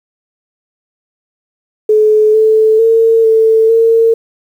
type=tone with pitch steps; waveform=sine; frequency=429.1 / 437.4 / 452.9 / 444.7 / 454.8 Hz; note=A4 / A4 / A#4 / A4 / A#4; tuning=-43 / -10 / -50 / +18 / -43 cents; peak=-5 dBFS; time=1.89-4.14 s; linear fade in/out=5 ms; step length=450 ms; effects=7-bit